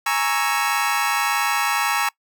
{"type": "chord", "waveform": "25% pulse", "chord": "A# half-diminished seventh", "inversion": "third", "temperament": "equal", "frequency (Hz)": [830.6, 932.3, 1108.7, 1318.5], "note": ["G#5", "A#5", "C#6", "E6"], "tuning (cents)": [0, 0, 0, 0], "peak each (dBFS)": -21, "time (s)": [0.06, 2.09], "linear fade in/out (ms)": 5, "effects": ["noise-tail reverb RT60 0.1 s tail -23 dB re dry"]}